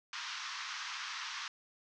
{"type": "band-pass noise", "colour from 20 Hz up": "pink", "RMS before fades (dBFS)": -42, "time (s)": [0.13, 1.48], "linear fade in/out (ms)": 2, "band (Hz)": [1000, 6100], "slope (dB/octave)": 48, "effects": []}